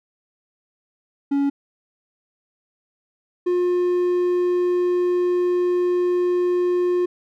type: tone pair in turn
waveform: triangle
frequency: 280.6 / 356.6 Hz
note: C#4 / F4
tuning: +21 / +36 cents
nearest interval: major third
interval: 415 cents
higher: second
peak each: -15 dBFS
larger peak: neither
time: 1.31-1.5 / 3.46-7.06 s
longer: second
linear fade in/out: 10 ms
effects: none